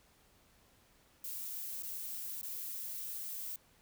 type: noise with dropouts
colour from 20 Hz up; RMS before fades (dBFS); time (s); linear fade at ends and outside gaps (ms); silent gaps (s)
violet; -42; 1.24-3.56; 2; 1.824-1.832 / 2.414-2.43
effects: pink hiss -67 dBFS RMS until 3.81 s